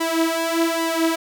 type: tone with flanger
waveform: sawtooth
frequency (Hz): 329.3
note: E4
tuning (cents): -2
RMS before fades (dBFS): -21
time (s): 0-1.16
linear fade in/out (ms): 10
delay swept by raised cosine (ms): 1 to 4.9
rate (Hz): 1.2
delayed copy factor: +0.8
effects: none